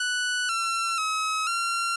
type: tone with pitch steps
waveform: sawtooth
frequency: 1482 / 1352 / 1280 / 1372 Hz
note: F#6 / E6 / D#6 / F6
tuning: +2 / +43 / +49 / -31 cents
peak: -21 dBFS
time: 0-1.96 s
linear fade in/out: 5 ms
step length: 490 ms
effects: resampled to 24000 Hz